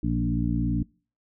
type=harmonic tone with a mistuned harmonic; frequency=58.27 Hz; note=A#1; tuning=in tune; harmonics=1 / 2 / 3 / 4 / 5; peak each=-29 / -29 / -29 / -29 / -29 dBFS; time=0.03-0.83 s; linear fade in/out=5 ms; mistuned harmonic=2; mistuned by=+33 cents; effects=noise-tail reverb RT60 0.4 s tail -25 dB re dry